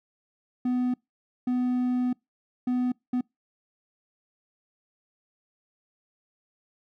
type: tone bursts at uneven times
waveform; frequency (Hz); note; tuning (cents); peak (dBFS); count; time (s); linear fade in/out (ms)
triangle; 249.4; B3; +17; -21; 4; 0.65-0.94 / 1.47-2.13 / 2.67-2.92 / 3.13-3.21; 5
effects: noise-tail reverb RT60 0.2 s tail -26 dB re dry